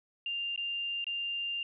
sine tone with dropouts, 2794 Hz, F7, in tune, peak -32 dBFS, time 0.26-1.63 s, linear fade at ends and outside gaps 2 ms, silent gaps 0.561-0.576 / 1.043-1.067 s, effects none

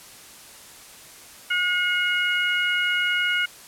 harmonic tone, 721 Hz, F#5, 45 cents flat, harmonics 2 / 3 / 4, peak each -23 / -25 / -26 dBFS, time 1.5-3.46 s, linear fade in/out 10 ms, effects white hiss -45 dBFS RMS until 3.67 s + low-pass 12000 Hz 12 dB/octave

